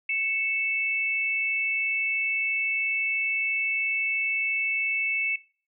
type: tone pair together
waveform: sine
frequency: 2217 / 2637 Hz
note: C#7 / E7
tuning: 0 / 0 cents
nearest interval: minor third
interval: 300 cents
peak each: -27 dBFS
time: 0.09-5.36 s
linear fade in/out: 5 ms
effects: noise-tail reverb RT60 0.4 s tail -20 dB re dry

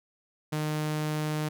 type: tone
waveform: sawtooth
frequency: 152.9 Hz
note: D#3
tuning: 30 cents flat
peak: -24 dBFS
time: 0.52-1.49 s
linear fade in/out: 10 ms
effects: none

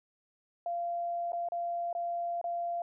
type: tone with dropouts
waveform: sine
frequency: 690 Hz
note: F5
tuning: 21 cents flat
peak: -31 dBFS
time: 0.66-2.82 s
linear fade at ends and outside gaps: 2 ms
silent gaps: 1.321-1.331 / 1.487-1.52 / 1.929-1.95 / 2.414-2.441 s
effects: none

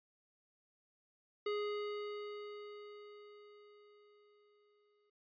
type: tone with exponential decay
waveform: square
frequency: 415.3 Hz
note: G#4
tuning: in tune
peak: -35 dBFS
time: 1.46-5.1 s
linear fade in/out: 5 ms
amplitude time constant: 790 ms
effects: resampled to 11025 Hz

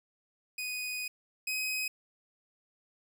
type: tone pair in turn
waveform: sawtooth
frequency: 2489 / 2524 Hz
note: D#7 / D#7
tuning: 0 / +24 cents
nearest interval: unison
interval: 24 cents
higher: second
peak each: -31 / -28 dBFS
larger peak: second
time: 0.58-1.08 / 1.47-1.88 s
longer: first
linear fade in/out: 5 ms
effects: none

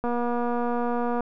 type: click train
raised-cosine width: 1 ms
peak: -15 dBFS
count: 281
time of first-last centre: 0.04-1.207 s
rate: 240 Hz
effects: none

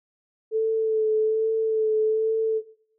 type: tone with vibrato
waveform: sine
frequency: 439 Hz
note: A4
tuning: 4 cents flat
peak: -19 dBFS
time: 0.51-2.62 s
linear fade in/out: 50 ms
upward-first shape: sine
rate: 1.2 Hz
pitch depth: 21 cents each way
effects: noise-tail reverb RT60 0.6 s tail -17 dB re dry

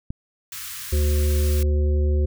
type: click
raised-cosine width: 5 ms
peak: -17 dBFS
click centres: 0.105 s
type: band-stop noise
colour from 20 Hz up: white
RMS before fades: -34 dBFS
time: 0.52-1.63 s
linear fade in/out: 2 ms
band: 150 to 1100 Hz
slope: 48 dB/octave
type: harmonic tone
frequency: 74.1 Hz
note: D2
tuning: 16 cents sharp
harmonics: 1 / 3 / 5 / 7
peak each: -17 / -34 / -29 / -35 dBFS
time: 0.92-2.26 s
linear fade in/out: 10 ms
effects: none

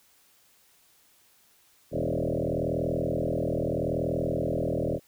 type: tone with frequency modulation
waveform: sine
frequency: 348.3 Hz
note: F4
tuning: 5 cents flat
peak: -25 dBFS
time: 1.91-5 s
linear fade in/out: 50 ms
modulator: 40.8 Hz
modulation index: 6.5
effects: white hiss -62 dBFS RMS until 5.07 s

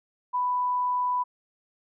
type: tone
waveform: sine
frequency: 992 Hz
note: B5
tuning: 7 cents sharp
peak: -23 dBFS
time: 0.33-1.24 s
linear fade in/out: 20 ms
effects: none

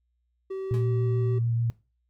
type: tone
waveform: triangle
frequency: 383.4 Hz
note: G4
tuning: 38 cents flat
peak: -28 dBFS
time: 0.5-1.39 s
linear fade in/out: 10 ms
type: tone with vibrato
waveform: sine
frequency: 116.54 Hz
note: A#2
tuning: in tune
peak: -23 dBFS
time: 0.71-1.7 s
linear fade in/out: 0 ms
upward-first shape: triangle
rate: 6.9 Hz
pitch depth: 19 cents each way
type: tone with exponential decay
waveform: 30% pulse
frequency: 210 Hz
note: G#3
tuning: 19 cents sharp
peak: -33 dBFS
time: 0.74-0.96 s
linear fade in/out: 0 ms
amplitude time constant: 46 ms
effects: noise-tail reverb RT60 0.3 s tail -20 dB re dry + added 60 Hz sine -70 dBFS peak until 2.09 s

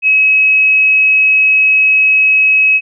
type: tone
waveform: sine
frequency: 2560 Hz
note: D#7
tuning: 49 cents sharp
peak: -6 dBFS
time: 0.02-2.81 s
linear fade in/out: 50 ms
effects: none

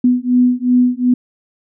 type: beating tone pair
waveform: sine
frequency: 246.9 / 249.6 Hz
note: B3 / B3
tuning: 0 / +19 cents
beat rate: 2.7 Hz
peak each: -13 dBFS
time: 0.04-1.14 s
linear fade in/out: 5 ms
effects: none

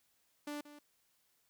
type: tone with echo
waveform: sawtooth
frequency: 293.7 Hz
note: D4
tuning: in tune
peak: -36 dBFS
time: 0.47-0.61 s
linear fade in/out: 5 ms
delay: 180 ms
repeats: 1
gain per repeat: -13 dB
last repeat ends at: 0.79 s
effects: white hiss -75 dBFS RMS until 1.49 s

